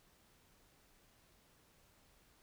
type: silence
effects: pink hiss -69 dBFS RMS until 2.42 s